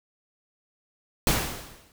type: noise with exponential decay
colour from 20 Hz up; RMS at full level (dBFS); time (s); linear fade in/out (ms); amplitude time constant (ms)
pink; -20; 1.27-1.92; 1; 140
effects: none